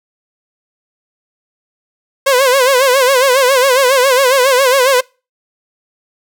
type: tone with vibrato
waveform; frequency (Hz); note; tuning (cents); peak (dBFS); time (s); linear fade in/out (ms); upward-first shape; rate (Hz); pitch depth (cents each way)
sawtooth; 523.3; C5; 0; -4; 2.26-5.01; 10; sine; 7.3; 110
effects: noise-tail reverb RT60 0.3 s tail -25 dB re dry